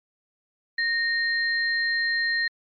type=tone pair together; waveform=sine; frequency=1852 / 4164 Hz; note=A#6 / C8; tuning=-12 / -9 cents; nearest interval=octave + major second; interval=1403 cents; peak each=-22 / -30 dBFS; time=0.78-2.48 s; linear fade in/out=5 ms; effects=MP3 48 kbps